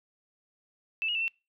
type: tone with pitch steps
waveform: sine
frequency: 2643 / 2880 / 2667 / 2702 Hz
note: E7 / F#7 / E7 / E7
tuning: +4 / -47 / +20 / +42 cents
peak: -27 dBFS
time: 1.02-1.28 s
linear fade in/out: 0 ms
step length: 65 ms
effects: noise-tail reverb RT60 0.3 s tail -26 dB re dry